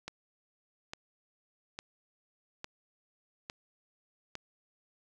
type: click train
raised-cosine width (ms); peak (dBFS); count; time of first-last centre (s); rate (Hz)
0.2; -22; 6; 0.08-4.354; 1.17
effects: none